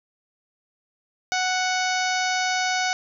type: harmonic tone with a mistuned harmonic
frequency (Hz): 740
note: F#5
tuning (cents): 0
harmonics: 1 / 2 / 3 / 4 / 5 / 6 / 7 / 8 / 9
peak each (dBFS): -25 / -27 / -29 / -35 / -34 / -34 / -34 / -33 / -39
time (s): 1.32-2.93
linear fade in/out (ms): 0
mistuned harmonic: 6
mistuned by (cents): +21
effects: none